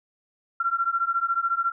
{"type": "beating tone pair", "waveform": "sine", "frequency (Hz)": [1360, 1374], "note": ["F6", "F6"], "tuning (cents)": [-46, -29], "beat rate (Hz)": 14, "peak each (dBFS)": -25, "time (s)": [0.6, 1.72], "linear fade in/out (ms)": 5, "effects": []}